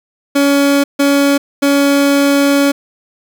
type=tone bursts at uneven times; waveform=30% pulse; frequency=281.5 Hz; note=C#4; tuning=27 cents sharp; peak=-6 dBFS; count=3; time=0.35-0.84 / 0.99-1.38 / 1.62-2.72 s; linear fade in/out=10 ms; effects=none